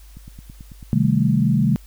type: click train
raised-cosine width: 5 ms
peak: -26 dBFS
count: 9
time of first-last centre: 0.17-1.047 s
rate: 9.12 Hz
type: chord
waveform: sine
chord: A half-diminished seventh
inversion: first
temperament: equal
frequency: 130.81 / 155.56 / 196 / 220 Hz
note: C3 / Eb3 / G3 / A3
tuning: 0 / 0 / 0 / 0 cents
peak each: -20 dBFS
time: 0.93-1.76 s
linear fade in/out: 0 ms
effects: added 50 Hz sine -41 dBFS peak until 1.86 s + white hiss -53 dBFS RMS until 1.86 s